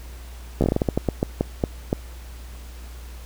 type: slowing click train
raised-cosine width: 2 ms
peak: -6 dBFS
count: 15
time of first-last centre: 0.61-1.929 s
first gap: 13 ms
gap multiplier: 1.27
effects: added 60 Hz sine -36 dBFS peak until 3.25 s + pink hiss -47 dBFS RMS until 3.25 s